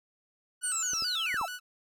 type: tone with vibrato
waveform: sawtooth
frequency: 1396.9 Hz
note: F6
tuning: in tune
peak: -33 dBFS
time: 0.61-1.6 s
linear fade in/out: 50 ms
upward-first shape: square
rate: 4.6 Hz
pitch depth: 96 cents each way
type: linear sweep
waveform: sine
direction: down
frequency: 9090 to 600 Hz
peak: -29 dBFS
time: 0.63-1.46 s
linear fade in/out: 10 ms
type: clicks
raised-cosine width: 2 ms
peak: -32 dBFS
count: 4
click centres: 0.934 / 1.023 / 1.343 / 1.413 s
effects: none